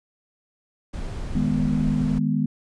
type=noise; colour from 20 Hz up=brown; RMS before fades=-30 dBFS; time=0.93-2.19 s; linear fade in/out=10 ms
type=chord; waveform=sine; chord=G# minor; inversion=second; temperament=equal; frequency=155.56 / 207.7 / 246.9 Hz; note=D#3 / G#3 / B3; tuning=0 / 0 / 0 cents; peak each=-24 dBFS; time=1.35-2.46 s; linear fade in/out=5 ms
effects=resampled to 22050 Hz